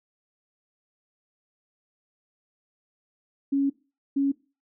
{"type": "tone bursts at uneven times", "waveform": "sine", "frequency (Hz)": 277.2, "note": "C#4", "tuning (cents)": 0, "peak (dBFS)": -20, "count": 2, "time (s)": [[3.52, 3.7], [4.16, 4.32]], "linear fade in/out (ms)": 10, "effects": ["noise-tail reverb RT60 0.3 s tail -19 dB re dry"]}